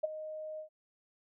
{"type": "tone with ADSR envelope", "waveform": "sine", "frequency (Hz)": 621, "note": "D#5", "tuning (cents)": -3, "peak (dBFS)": -25, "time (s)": [0.03, 0.69], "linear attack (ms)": 13, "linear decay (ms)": 17, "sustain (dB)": -14, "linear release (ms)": 100, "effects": []}